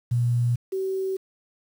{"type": "tone pair in turn", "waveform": "sine", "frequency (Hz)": [120.3, 381.9], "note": ["B2", "G4"], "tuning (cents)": [-45, -45], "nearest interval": "octave + minor sixth", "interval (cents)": 2000, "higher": "second", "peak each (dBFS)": [-19, -24], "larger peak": "first", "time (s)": [[0.11, 0.56], [0.72, 1.17]], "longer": "neither", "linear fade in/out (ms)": 10, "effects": ["8-bit"]}